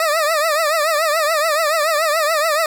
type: tone with vibrato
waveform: 20% pulse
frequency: 624 Hz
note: D#5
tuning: 5 cents sharp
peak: -10 dBFS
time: 0-2.66 s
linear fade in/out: 2 ms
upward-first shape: triangle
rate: 7 Hz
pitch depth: 140 cents each way
effects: none